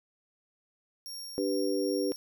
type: tone with tremolo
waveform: sawtooth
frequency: 5560 Hz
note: F8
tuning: 9 cents flat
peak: -36 dBFS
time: 1.06-2.16 s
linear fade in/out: 0 ms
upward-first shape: sine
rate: 2.5 Hz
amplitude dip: 25%
type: chord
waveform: sine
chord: G major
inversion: second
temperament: equal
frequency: 293.7 / 392 / 493.9 Hz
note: D4 / G4 / B4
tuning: 0 / 0 / 0 cents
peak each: -31 / -31 / -32 dBFS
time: 1.38-2.12 s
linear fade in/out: 0 ms
effects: none